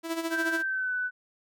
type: tone with tremolo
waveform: sawtooth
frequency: 329.6 Hz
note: E4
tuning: in tune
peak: -23 dBFS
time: 0.03-0.63 s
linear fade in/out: 50 ms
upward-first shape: sine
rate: 14 Hz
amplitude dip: 65%
type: tone with pitch glide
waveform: sine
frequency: 1568 to 1495.5 Hz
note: G6 to F#6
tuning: 0 to +18 cents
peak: -27 dBFS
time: 0.3-1.11 s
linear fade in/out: 50 ms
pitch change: -82 cents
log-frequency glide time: 0.61-0.93 s
effects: none